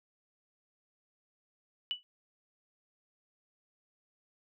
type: tone with exponential decay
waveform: sine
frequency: 2960 Hz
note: F#7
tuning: in tune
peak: -27 dBFS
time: 1.91-2.03 s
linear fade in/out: 0 ms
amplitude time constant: 24 ms
effects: none